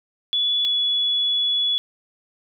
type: tone pair in turn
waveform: sine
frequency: 3423 / 3403 Hz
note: A7 / G#7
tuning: -48 / +41 cents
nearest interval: unison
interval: 11 cents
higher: first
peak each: -18 dBFS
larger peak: neither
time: 0.33-0.65 / 0.65-1.78 s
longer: second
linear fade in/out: 0 ms
effects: none